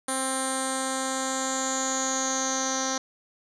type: tone with low-pass filter sweep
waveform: 10% pulse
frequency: 263.9 Hz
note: C4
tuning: 15 cents sharp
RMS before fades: -28 dBFS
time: 0.08-2.98 s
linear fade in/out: 5 ms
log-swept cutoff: 9400 to 5800 Hz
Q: 9.4
effects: none